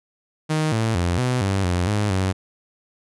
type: tone with pitch steps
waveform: sawtooth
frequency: 155.5 / 112.3 / 87.3 / 125.8 / 97.4 / 88.9 / 104.2 / 94.5 Hz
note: D#3 / A2 / F2 / B2 / G2 / F2 / G#2 / F#2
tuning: -1 / +36 / 0 / +32 / -11 / +31 / +6 / +37 cents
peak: -15 dBFS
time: 0.49-2.33 s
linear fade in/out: 20 ms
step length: 230 ms
effects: resampled to 24000 Hz